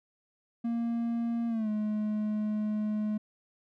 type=tone with pitch glide; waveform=triangle; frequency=233.1 to 212.5 Hz; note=A#3 to G#3; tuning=0 to +40 cents; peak=-26 dBFS; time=0.64-3.18 s; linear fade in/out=10 ms; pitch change=-160 cents; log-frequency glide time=1.48-1.69 s; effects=none